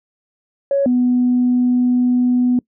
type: tone pair in turn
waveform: sine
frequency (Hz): 556 / 247.7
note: C#5 / B3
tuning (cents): +5 / +5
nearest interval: octave + major second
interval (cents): 1400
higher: first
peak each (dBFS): -12 / -11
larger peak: second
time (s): 0.71-0.86 / 0.86-2.59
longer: second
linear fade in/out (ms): 2
effects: noise-tail reverb RT60 0.1 s tail -24 dB re dry + tanh soft clip ceiling -7 dBFS